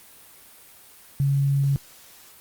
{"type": "tone with quantisation", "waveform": "sine", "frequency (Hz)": 139.2, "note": "C#3", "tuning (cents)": 8, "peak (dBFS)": -18, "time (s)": [1.2, 1.76], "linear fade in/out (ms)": 0, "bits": 8, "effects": ["white hiss -49 dBFS RMS until 2.4 s", "Opus 32 kbps"]}